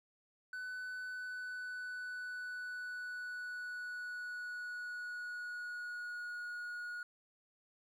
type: tone with pitch glide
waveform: triangle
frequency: 1500 to 1448.1 Hz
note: F#6 to F#6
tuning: +23 to -38 cents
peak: -39 dBFS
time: 0.53-7.03 s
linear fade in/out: 2 ms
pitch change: -61 cents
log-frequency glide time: 1.08-6.4 s
effects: none